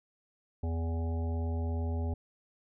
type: harmonic tone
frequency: 82.6 Hz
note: E2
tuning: 4 cents sharp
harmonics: 1 / 3 / 5 / 7 / 9 / 10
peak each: -30 / -40 / -44 / -47 / -49 / -50 dBFS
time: 0.63-2.14 s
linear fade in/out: 5 ms
effects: none